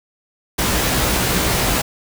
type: noise with comb filter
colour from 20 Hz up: pink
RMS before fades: -18 dBFS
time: 0.58-1.82 s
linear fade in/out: 10 ms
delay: 16 ms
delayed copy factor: +0.8
effects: none